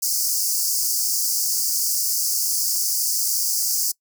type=high-pass noise; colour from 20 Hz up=pink; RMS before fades=-22 dBFS; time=0.02-3.92 s; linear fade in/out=10 ms; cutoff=4700 Hz; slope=96 dB/octave; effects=noise-tail reverb RT60 0.1 s tail -24 dB re dry